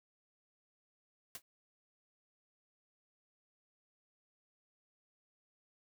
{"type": "noise with exponential decay", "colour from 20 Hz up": "white", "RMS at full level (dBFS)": -40, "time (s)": [1.35, 1.42], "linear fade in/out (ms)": 2, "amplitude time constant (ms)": 15, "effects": []}